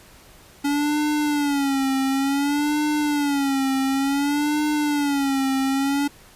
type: tone with vibrato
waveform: square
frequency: 283.3 Hz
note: C#4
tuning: 38 cents sharp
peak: -20 dBFS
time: 0.64-6.08 s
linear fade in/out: 10 ms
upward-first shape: sine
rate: 0.56 Hz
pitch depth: 100 cents each way
effects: pink hiss -49 dBFS RMS until 6.35 s + resampled to 32000 Hz